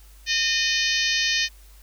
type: harmonic tone with a mistuned harmonic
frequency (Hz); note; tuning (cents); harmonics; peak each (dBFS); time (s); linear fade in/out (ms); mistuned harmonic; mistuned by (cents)
610; D#5; -34; 3 / 4 / 5 / 6 / 7 / 8 / 9 / 10; -26 / -27 / -28 / -29 / -29 / -30 / -31 / -31; 0.26-1.49; 50; 4; +24
effects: added 50 Hz sine -46 dBFS peak until 1.82 s + white hiss -55 dBFS RMS until 1.82 s